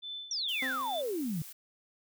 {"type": "tone with tremolo", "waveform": "sine", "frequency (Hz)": 3520, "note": "A7", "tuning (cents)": 0, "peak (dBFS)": -37, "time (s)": [0.02, 1.02], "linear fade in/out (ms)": 20, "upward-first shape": "sine", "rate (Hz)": 2.3, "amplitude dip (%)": 80}
{"type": "exponential sweep", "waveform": "sine", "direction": "down", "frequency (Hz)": [5880, 146.83], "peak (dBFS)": -31, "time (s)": [0.31, 1.42], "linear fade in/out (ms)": 2}
{"type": "noise", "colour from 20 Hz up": "blue", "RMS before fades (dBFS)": -47, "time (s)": [0.48, 1.53], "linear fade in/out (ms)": 10}
{"type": "tone with exponential decay", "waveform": "sawtooth", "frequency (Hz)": 261.6, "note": "C4", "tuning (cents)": 0, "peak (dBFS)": -31, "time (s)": [0.62, 1.41], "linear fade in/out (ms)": 5, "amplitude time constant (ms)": 170}
{"effects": []}